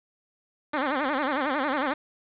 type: tone with vibrato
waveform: 10% pulse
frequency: 280.3 Hz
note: C#4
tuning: 19 cents sharp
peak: -16 dBFS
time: 0.73-1.94 s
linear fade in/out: 10 ms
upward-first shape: sine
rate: 11 Hz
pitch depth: 160 cents each way
effects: resampled to 8000 Hz + 7-bit